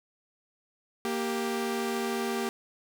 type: tone pair together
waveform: sawtooth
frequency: 233.1 / 392.5 Hz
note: A#3 / G4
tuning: 0 / +2 cents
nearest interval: major sixth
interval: 902 cents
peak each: -28 / -27 dBFS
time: 1.05-2.49 s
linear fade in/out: 0 ms
effects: none